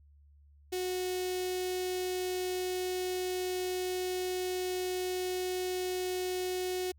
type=tone with notch filter; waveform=sawtooth; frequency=366.6 Hz; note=F#4; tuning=16 cents flat; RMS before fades=-34 dBFS; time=0.72-6.92 s; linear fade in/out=10 ms; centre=1200 Hz; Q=0.61; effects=added 72 Hz sine -57 dBFS peak until 6.98 s